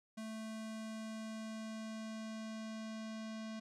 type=tone with low-pass filter sweep; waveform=square; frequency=220 Hz; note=A3; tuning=in tune; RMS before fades=-45 dBFS; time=0.17-3.6 s; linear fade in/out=10 ms; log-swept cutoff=9300 to 5800 Hz; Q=1.3; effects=none